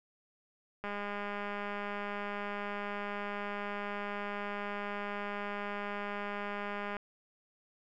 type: click train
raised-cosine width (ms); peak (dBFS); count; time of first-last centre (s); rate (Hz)
0.5; -24; 1251; 0.84-6.967; 204
effects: none